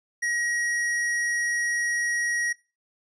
square tone, 1898 Hz, A#6, 31 cents sharp, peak -25 dBFS, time 0.22-2.53 s, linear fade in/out 10 ms, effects noise-tail reverb RT60 0.3 s tail -21 dB re dry + resampled to 22050 Hz

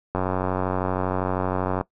click train, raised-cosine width 1 ms, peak -10 dBFS, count 155, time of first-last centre 0.15-1.811 s, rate 92.7 Hz, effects noise-tail reverb RT60 0.1 s tail -19 dB re dry

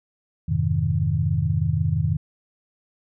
sine chord, F minor seventh, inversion none, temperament equal with one note detuned, 87.31 / 103.83 / 129.31 / 155.56 Hz, F2 / Ab2 / C3 / Eb3, 0 / 0 / -20 / 0 cents, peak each -25 / -25 / -26 / -23 dBFS, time 0.48-2.17 s, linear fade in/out 10 ms, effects none

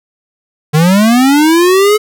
square linear sweep, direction up, 147.1 to 430.9 Hz, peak -6 dBFS, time 0.73-1.98 s, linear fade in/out 20 ms, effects none

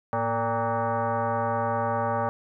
sine tone with frequency modulation, 110 Hz, A2, in tune, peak -23 dBFS, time 0.13-2.29 s, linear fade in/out 0 ms, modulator 345 Hz, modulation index 3.2, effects none

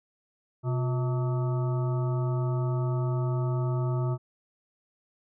harmonic tone with a mistuned harmonic, 127.9 Hz, C3, 39 cents flat, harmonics 1 / 3 / 5 / 7 / 9 / 10, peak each -25 / -35 / -39 / -42 / -44 / -45 dBFS, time 0.63-4.18 s, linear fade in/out 50 ms, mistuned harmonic 3, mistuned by -120 cents, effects none

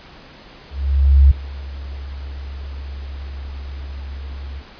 sine tone with ADSR envelope, 68.8 Hz, C#2, 12 cents flat, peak -5 dBFS, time 0.7-4.63 s, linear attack 610 ms, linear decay 6 ms, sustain -22 dB, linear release 52 ms, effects pink hiss -42 dBFS RMS until 4.79 s + resampled to 11025 Hz

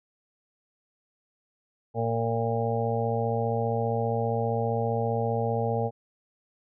harmonic tone, 115.1 Hz, A#2, 22 cents flat, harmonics 1 / 2 / 4 / 5 / 6 / 7, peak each -29 / -34 / -29 / -33 / -35 / -32 dBFS, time 1.94-5.91 s, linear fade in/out 50 ms, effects none

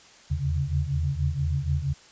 sine tone cluster, 78.5 / 82.7 / 135.7 / 142 Hz, D#2 / E2 / C#3 / C#3, +16 / +6 / -36 / +42 cents, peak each -29 dBFS, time 0.3-1.94 s, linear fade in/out 20 ms, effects white hiss -52 dBFS RMS until 2.11 s + resampled to 16000 Hz

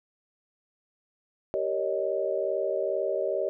sine chord, Eb dominant seventh, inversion first, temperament just, 388.9 / 466.7 / 560 / 622.3 Hz, G4 / Bb4 / Db5 / Eb5, -14 / +2 / +18 / 0 cents, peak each -31 / -34 / -30 / -30 dBFS, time 1.54-3.49 s, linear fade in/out 0 ms, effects none

